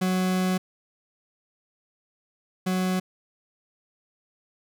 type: tone pair in turn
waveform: 40% pulse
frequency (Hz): 185 / 185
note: F#3 / F#3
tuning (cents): 0 / 0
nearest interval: unison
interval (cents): 0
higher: neither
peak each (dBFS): -21 / -22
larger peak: first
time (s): 0.01-0.58 / 2.66-3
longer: first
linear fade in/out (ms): 10
effects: none